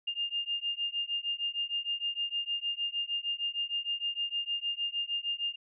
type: beating tone pair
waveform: sine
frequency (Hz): 2810 / 2816.5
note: F7 / F7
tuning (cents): +10 / +14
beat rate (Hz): 6.5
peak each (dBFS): -34 / -34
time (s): 0.07-5.56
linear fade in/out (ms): 10
effects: none